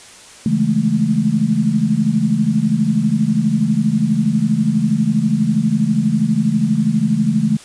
sine chord, A major seventh, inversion first, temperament equal, 138.59 / 164.81 / 207.7 / 220 Hz, C#3 / E3 / G#3 / A3, 0 / 0 / 0 / 0 cents, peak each -22 / -20 / -18 / -16 dBFS, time 0.46-7.57 s, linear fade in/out 2 ms, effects white hiss -40 dBFS RMS until 7.64 s + resampled to 22050 Hz

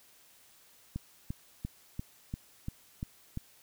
click train, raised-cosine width 5 ms, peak -23 dBFS, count 8, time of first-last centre 0.96-3.374 s, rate 2.9 Hz, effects white hiss -61 dBFS RMS until 3.62 s

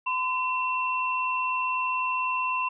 sine tone pair together, 1019 / 2708 Hz, C6 / E7, -46 / +46 cents, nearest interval octave + perfect fourth, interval 1692 cents, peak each -26 / -29 dBFS, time 0.06-2.69 s, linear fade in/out 10 ms, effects none

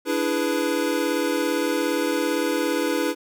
square chord, E dominant seventh, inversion third, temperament equal with one note detuned, 293.7 / 331.2 / 415.3 / 493.9 Hz, D4 / E4 / G#4 / B4, 0 / +8 / 0 / 0 cents, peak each -27 / -27 / -30 / -27 dBFS, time 0.05-3.15 s, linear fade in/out 50 ms, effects none

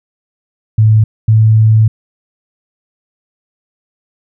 sine tone pair in turn, 109 / 109.89 Hz, A2 / A2, -16 / -2 cents, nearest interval unison, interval 14 cents, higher second, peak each -4 dBFS, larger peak neither, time 0.78-1.04 / 1.28-1.88 s, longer second, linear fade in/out 5 ms, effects none

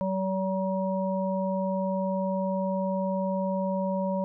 harmonic tone, 190 Hz, F#3, 46 cents sharp, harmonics 1 / 3 / 5, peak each -28 / -29 / -34 dBFS, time 0.01-4.24 s, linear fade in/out 0 ms, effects none

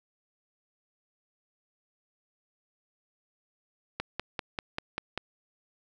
click train, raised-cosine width 0.3 ms, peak -15 dBFS, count 7, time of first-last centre 4-5.176 s, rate 5.1 Hz, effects none

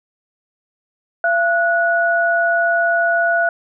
sine tone pair together, 680.4 / 1466 Hz, F5 / F#6, -45 / -16 cents, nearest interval octave + minor second, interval 1329 cents, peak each -16 dBFS, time 1.24-3.49 s, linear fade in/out 2 ms, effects none

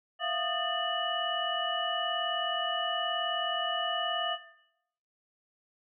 sine tone cluster, 668 / 707 / 1232 / 1784 / 2942 Hz, E5 / F5 / D#6 / A6 / F#7, +23 / +21 / -17 / +23 / -11 cents, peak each -36 / -36 / -36 / -36 / -34 dBFS, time 0.19-4.38 s, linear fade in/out 50 ms, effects noise-tail reverb RT60 0.8 s tail -17 dB re dry

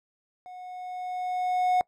triangle tone with level ramp, 730 Hz, F#5, 24 cents flat, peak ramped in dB -39 to -17 dBFS, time 0.46-1.81 s, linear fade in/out 0 ms, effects noise-tail reverb RT60 0.1 s tail -23 dB re dry

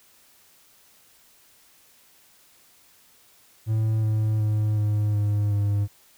triangle tone with pitch steps, 110 / 108.36 / 106.75 / 105.15 / 103.59 / 102.04 Hz, A2 / A2 / G#2 / G#2 / G#2 / G#2, 0 / -26 / +48 / +22 / -4 / -30 cents, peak -18 dBFS, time 3.66-5.88 s, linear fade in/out 50 ms, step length 370 ms, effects white hiss -57 dBFS RMS until 6.17 s

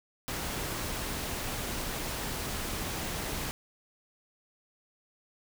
pink noise, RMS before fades -35 dBFS, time 0.28-3.51 s, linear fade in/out 0 ms, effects none

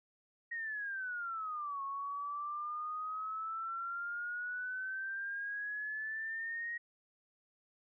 sine exponential two-way sweep, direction down then up, 1888 to 1096 to 1888 Hz, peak -37 dBFS, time 0.51-6.78 s, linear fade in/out 10 ms, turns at 1.82 s, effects none

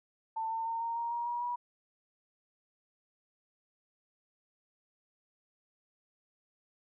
sine tone with pitch steps, 893 / 903.4 / 913.9 / 924.5 / 935.2 / 946.1 / 957.1 / 968.2 Hz, A5 / A5 / A#5 / A#5 / A#5 / A#5 / A#5 / B5, +25 / +45 / -35 / -15 / +5 / +25 / +45 / -35 cents, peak -32 dBFS, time 0.36-1.56 s, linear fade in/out 10 ms, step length 150 ms, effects none

